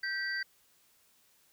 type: tone cluster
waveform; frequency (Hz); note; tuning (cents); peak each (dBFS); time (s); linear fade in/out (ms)
sine; 1565 / 1938 / 4657; G6 / B6 / D8; -3 / -33 / -15; -35 / -36 / -40; 0.03-0.43; 5
effects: white hiss -67 dBFS RMS until 1.52 s